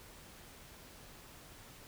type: silence
effects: pink hiss -55 dBFS RMS until 1.87 s